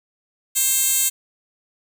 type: tone with high-pass filter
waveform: 10% pulse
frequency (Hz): 531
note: C5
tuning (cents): +25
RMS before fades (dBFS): -19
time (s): 0.55-1.1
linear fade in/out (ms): 20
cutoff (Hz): 7400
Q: 1.2
effects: none